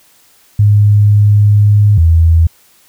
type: tone pair in turn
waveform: sine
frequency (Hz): 103.7 / 82.31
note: G#2 / E2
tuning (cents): -2 / -2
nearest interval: major third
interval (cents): 400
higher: first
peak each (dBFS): -4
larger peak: neither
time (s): 0.59-1.98 / 1.98-2.47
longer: first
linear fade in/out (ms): 5
effects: white hiss -48 dBFS RMS until 2.88 s

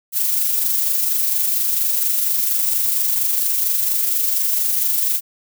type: noise with amplitude modulation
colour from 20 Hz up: violet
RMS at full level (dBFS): -17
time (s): 0.12-5.21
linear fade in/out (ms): 50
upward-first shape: sine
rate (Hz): 24.3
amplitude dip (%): 35
effects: none

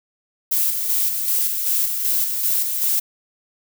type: noise with tremolo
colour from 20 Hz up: violet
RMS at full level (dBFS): -19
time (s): 0.51-3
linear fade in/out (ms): 10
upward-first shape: square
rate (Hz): 2.6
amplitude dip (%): 40
effects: none

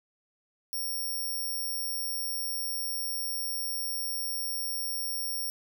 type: tone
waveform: 10% pulse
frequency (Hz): 5550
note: F8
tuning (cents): -12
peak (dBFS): -25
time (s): 0.73-5.5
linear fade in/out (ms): 0
effects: none

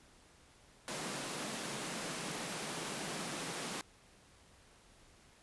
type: high-pass noise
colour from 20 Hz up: pink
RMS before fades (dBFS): -41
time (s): 0.88-3.81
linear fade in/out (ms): 0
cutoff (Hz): 140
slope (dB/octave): 48
effects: pink hiss -63 dBFS RMS until 5.42 s + resampled to 24000 Hz

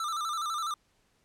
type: tone with vibrato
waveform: square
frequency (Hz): 1262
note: D#6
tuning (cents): +24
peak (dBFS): -31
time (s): 0-0.74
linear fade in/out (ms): 2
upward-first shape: square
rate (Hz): 12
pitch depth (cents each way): 84
effects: pink hiss -70 dBFS RMS until 1.24 s + low-pass 10000 Hz 12 dB/octave

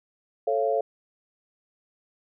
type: chord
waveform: sine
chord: A augmented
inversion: none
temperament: just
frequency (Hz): 440 / 550 / 687.5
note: A4 / C#5 / E#5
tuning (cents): 0 / -14 / -27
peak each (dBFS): -26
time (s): 0.47-0.81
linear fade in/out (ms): 5
effects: none

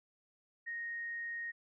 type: tone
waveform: sine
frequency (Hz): 1864.7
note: A#6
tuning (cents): 0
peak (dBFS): -38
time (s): 0.66-1.52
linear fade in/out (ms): 20
effects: none

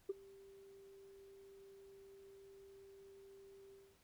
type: tone with ADSR envelope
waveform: sine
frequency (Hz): 392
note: G4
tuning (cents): 0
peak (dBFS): -33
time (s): 0.09-3.99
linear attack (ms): 9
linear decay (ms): 23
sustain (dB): -24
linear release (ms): 260
effects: tanh soft clip ceiling -32 dBFS + pink hiss -72 dBFS RMS until 4.03 s

